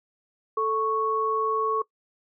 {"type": "tone pair together", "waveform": "sine", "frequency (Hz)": [440, 1107.3], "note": ["A4", "C#6"], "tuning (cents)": [0, -2], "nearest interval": "octave + major third", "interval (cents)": 1598, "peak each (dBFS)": [-26, -24], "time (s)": [0.57, 1.82], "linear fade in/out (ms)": 5, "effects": ["noise-tail reverb RT60 0.1 s tail -21 dB re dry"]}